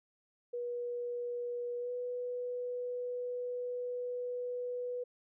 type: tone with pitch glide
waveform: sine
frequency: 483.5 to 492.5 Hz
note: B4 to B4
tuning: -37 to -5 cents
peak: -35 dBFS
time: 0.53-5.04 s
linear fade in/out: 10 ms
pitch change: +32 cents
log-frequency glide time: 1.79-1.91 s
effects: none